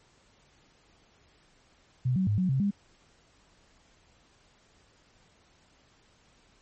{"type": "tone with pitch steps", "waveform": "sine", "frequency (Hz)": [126.6, 187.9, 104, 184.1, 133.4, 201.4], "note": ["B2", "F#3", "G#2", "F#3", "C3", "G3"], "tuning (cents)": [43, 27, 3, -8, 34, 47], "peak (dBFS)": -23, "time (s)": [2.05, 2.71], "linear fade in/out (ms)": 10, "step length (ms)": 110, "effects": ["pink hiss -63 dBFS RMS until 6.61 s", "MP3 32 kbps"]}